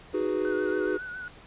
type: chord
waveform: triangle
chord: G# minor seventh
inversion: second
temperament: equal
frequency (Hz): 311.1 / 370 / 415.3 / 493.9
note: D#4 / F#4 / G#4 / B4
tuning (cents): 0 / 0 / 0 / 0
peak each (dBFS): -30 / -27 / -28 / -31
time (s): 0.13-0.98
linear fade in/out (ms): 20
type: tone with vibrato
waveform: sine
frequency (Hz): 1480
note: F#6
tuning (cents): 0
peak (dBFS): -35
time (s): 0.45-1.28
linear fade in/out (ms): 0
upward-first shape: sine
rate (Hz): 7.2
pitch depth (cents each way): 44
effects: pink hiss -50 dBFS RMS until 1.46 s + resampled to 8000 Hz